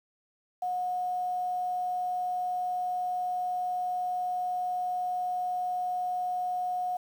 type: tone with quantisation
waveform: sine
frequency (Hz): 726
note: F#5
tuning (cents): -33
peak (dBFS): -28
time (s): 0.62-6.97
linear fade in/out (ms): 5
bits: 9
effects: none